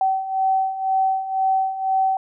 sine beating tone pair, 764 / 766 Hz, G5 / G5, -45 / -40 cents, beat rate 2 Hz, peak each -24 / -19 dBFS, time 0.01-2.17 s, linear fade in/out 2 ms, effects none

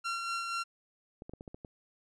sawtooth tone with tremolo, 1369 Hz, F6, 35 cents flat, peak -28 dBFS, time 0.04-0.64 s, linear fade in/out 20 ms, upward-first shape sine, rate 4.2 Hz, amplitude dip 35%
clicks, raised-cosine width 2 ms, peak -31 dBFS, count 7, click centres 1.221 / 1.295 / 1.336 / 1.409 / 1.478 / 1.545 / 1.648 s
effects low-pass 7000 Hz 12 dB/octave

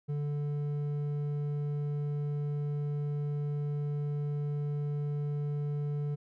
sine tone with hard clipping, 146 Hz, D3, 10 cents flat, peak -32 dBFS, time 0.08-6.16 s, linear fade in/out 20 ms, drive 6 dB, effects none

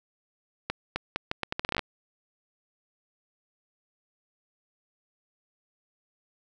accelerating click train, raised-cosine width 0.3 ms, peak -12 dBFS, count 14, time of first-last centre 0.7-1.793 s, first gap 260 ms, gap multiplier 0.77, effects none

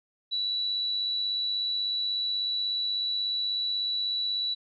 sine tone with amplitude modulation, 3939 Hz, B7, 5 cents flat, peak -25 dBFS, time 0.31-4.55 s, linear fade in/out 20 ms, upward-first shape sine, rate 96.4 Hz, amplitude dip 30%, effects none

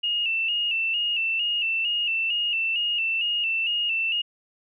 sine tone with vibrato, 2765 Hz, F7, 18 cents flat, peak -22 dBFS, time 0.03-4.22 s, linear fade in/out 10 ms, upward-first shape square, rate 2.2 Hz, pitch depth 58 cents each way, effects none

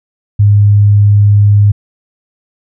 sine tone, 102.7 Hz, G#2, 19 cents flat, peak -3 dBFS, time 0.39-1.72 s, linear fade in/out 10 ms, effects none

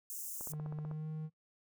white high-pass noise, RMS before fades -43 dBFS, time 0.1-0.52 s, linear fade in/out 0 ms, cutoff 6100 Hz, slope 48 dB/octave
click train, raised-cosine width 1 ms, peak -34 dBFS, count 9, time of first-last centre 0.41-0.913 s, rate 15.9 Hz
triangle tone with pitch glide, 151.9 to 155.99 Hz, D#3 to D#3, -41 to +5 cents, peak -36 dBFS, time 0.49-1.3 s, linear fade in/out 50 ms, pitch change +46 cents, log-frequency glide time 0.81-1.08 s
effects noise-tail reverb RT60 0.1 s tail -20 dB re dry

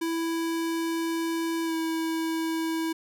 square tone with pitch glide, 330.3 to 325 Hz, E4 to E4, +4 to -24 cents, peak -27 dBFS, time 0.01-2.93 s, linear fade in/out 10 ms, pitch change -28 cents, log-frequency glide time 1.64-1.74 s, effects none

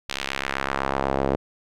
sawtooth tone with band-pass filter sweep, 67.9 Hz, C#2, 35 cents flat, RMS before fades -26 dBFS, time 0.09-1.36 s, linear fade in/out 5 ms, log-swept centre 3600 to 480 Hz, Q 1.2, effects none

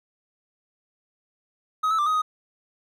triangle tone with pitch steps, 1265 / 1308 / 1183 / 1256 / 1249 Hz, D#6 / E6 / D6 / D#6 / D#6, +28 / -14 / +12 / +16 / +6 cents, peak -18 dBFS, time 1.83-2.22 s, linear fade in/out 10 ms, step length 78 ms, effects none

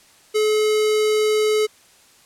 square tone with notch filter, 428.3 Hz, A4, 47 cents flat, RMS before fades -18 dBFS, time 0.34-1.67 s, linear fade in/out 20 ms, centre 1100 Hz, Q 1.7, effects white hiss -52 dBFS RMS until 2.25 s + low-pass 10000 Hz 12 dB/octave

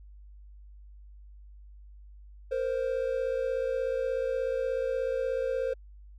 triangle tone pair together, 466.7 / 523.3 Hz, A#4 / C5, +2 / 0 cents, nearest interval major second, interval 198 cents, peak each -30 / -27 dBFS, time 2.51-5.74 s, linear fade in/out 10 ms, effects added 50 Hz sine -47 dBFS peak until 6.18 s

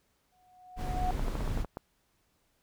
sine tone with exponential growth, 732 Hz, F#5, 19 cents flat, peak -28 dBFS, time 0.32-1.11 s, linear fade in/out 5 ms, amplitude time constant 170 ms
brown noise, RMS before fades -32 dBFS, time 0.76-1.66 s, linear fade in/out 50 ms
clicks, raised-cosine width 1 ms, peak -23 dBFS, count 9, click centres 1.107 / 1.195 / 1.282 / 1.354 / 1.407 / 1.477 / 1.575 / 1.647 / 1.771 s
effects pink hiss -73 dBFS RMS until 2.62 s

